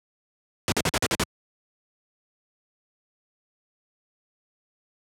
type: noise bursts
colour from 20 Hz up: pink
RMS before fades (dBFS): -22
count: 7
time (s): 0.68-1.236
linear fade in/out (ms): 0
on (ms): 40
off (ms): 46
effects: high-pass 80 Hz 12 dB/octave + low-pass 10000 Hz 12 dB/octave